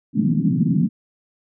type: band-pass noise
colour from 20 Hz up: pink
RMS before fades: -18 dBFS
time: 0.13-0.89 s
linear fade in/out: 50 ms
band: 150 to 260 Hz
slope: 48 dB/octave
effects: none